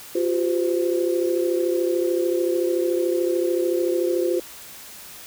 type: tone cluster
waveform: sine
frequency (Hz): 350 / 383.6 / 513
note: F4 / G4 / C5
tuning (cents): +4 / -37 / -34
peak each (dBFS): -21 / -26 / -25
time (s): 0.15-4.4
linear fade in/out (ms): 5
effects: white hiss -41 dBFS RMS until 5.26 s